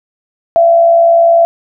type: tone with frequency modulation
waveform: sine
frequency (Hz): 675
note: E5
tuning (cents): +41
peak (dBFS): -4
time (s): 0.56-1.45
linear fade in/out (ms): 0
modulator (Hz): 59.9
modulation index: 0.36
effects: none